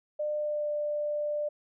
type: tone with pitch glide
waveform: sine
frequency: 600 to 593.5 Hz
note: D5 to D5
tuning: +37 to +18 cents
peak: -28 dBFS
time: 0.19-1.49 s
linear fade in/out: 10 ms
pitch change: -19 cents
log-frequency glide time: 0.37-0.7 s
effects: none